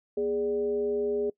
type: tone with frequency modulation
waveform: sine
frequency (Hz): 413.4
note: G#4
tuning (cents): -8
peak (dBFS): -25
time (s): 0.17-1.3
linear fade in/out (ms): 5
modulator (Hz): 172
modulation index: 0.51
effects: noise-tail reverb RT60 0.1 s tail -23 dB re dry